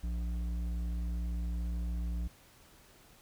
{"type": "tone with hard clipping", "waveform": "sine", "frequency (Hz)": 58.6, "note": "A#1", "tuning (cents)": 10, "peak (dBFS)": -34, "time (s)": [0.03, 2.28], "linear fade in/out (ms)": 10, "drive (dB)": 8, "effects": ["pink hiss -60 dBFS RMS until 3.21 s"]}